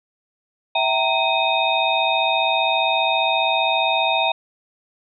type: tone cluster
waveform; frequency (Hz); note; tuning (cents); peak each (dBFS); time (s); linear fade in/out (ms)
sine; 658 / 773 / 925 / 2516 / 3690; E5 / G5 / A#5 / D#7 / A#7; -3 / -24 / -14 / +19 / -18; -23; 0.75-4.32; 5
effects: none